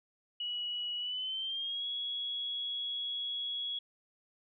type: tone with pitch glide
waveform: sine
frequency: 2926 to 3342 Hz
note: F#7 to G#7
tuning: -20 to +10 cents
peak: -34 dBFS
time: 0.4-3.79 s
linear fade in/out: 5 ms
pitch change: +230 cents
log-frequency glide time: 0.99-1.86 s
effects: none